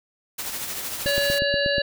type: noise with tremolo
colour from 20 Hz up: white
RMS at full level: -29 dBFS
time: 0.38-1.39 s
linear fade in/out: 10 ms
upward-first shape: triangle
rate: 13 Hz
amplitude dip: 45%
type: harmonic tone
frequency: 567 Hz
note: C#5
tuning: 39 cents sharp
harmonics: 1 / 3 / 5 / 7 / 8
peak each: -23 / -25 / -30 / -28 / -32 dBFS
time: 1.06-1.82 s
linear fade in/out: 5 ms
type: click train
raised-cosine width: 3 ms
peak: -17 dBFS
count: 7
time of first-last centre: 1.06-1.782 s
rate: 8.31 Hz
effects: none